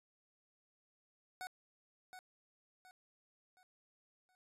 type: tone with echo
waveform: 25% pulse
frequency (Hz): 740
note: F#5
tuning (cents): 0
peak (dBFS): -39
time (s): 1.41-1.47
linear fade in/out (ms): 0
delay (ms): 720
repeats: 4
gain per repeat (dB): -8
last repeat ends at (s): 4.35
effects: resampled to 32000 Hz